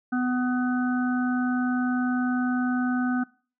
harmonic tone, 250 Hz, B3, 21 cents sharp, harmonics 1 / 3 / 5 / 6, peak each -23 / -34 / -36 / -32 dBFS, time 0.12-3.24 s, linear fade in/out 10 ms, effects noise-tail reverb RT60 0.4 s tail -23 dB re dry

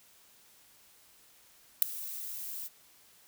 violet noise with ADSR envelope, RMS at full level -17 dBFS, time 1.82-2.69 s, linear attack 4 ms, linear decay 4 ms, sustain -23 dB, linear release 33 ms, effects white hiss -61 dBFS RMS until 3.27 s

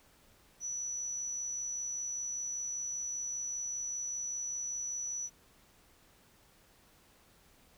sine tone with amplitude modulation, 5920 Hz, F#8, in tune, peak -34 dBFS, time 0.6-5.3 s, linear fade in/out 50 ms, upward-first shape sine, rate 65.1 Hz, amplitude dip 25%, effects pink hiss -64 dBFS RMS until 7.77 s

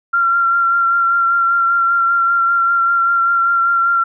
sine tone with vibrato, 1374 Hz, F6, 29 cents flat, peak -11 dBFS, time 0.13-4.04 s, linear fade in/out 10 ms, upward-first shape sine, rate 5.1 Hz, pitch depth 19 cents each way, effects none

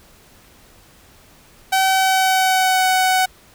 sawtooth tone with pitch glide, 764 to 747.8 Hz, G5 to F#5, -45 to +18 cents, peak -10 dBFS, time 1.72-3.26 s, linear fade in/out 10 ms, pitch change -37 cents, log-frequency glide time 1.87-2.85 s, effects pink hiss -49 dBFS RMS until 3.54 s

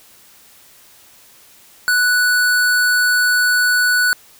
square tone, 1480 Hz, F#6, in tune, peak -13 dBFS, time 1.88-4.13 s, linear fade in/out 0 ms, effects white hiss -47 dBFS RMS until 4.39 s

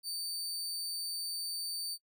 sawtooth tone, 4585 Hz, D8, 42 cents flat, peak -33 dBFS, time 0.03-1.98 s, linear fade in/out 50 ms, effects noise-tail reverb RT60 0.1 s tail -20 dB re dry

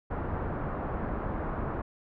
pink low-pass noise, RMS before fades -33 dBFS, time 0.1-1.82 s, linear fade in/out 10 ms, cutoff 1400 Hz, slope 24 dB/octave, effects none

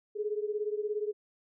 sine beating tone pair, 415.3 / 432.3 Hz, G#4 / A4, 0 / -31 cents, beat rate 17 Hz, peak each -32 / -35 dBFS, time 0.15-1.13 s, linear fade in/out 20 ms, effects none

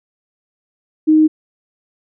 sine tone, 311.1 Hz, D#4, in tune, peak -7 dBFS, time 1.07-1.28 s, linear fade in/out 20 ms, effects none

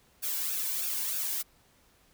blue noise with flanger, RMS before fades -32 dBFS, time 0.22-1.43 s, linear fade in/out 20 ms, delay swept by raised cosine 0.97 to 1.61 ms, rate 3.2 Hz, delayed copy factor -0.55, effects pink hiss -64 dBFS RMS until 2.13 s

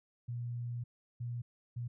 sine tone bursts at uneven times, 120 Hz, B2, 49 cents flat, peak -36 dBFS, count 3, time 0.28-0.84 / 1.2-1.42 / 1.76-1.88 s, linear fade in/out 10 ms, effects none

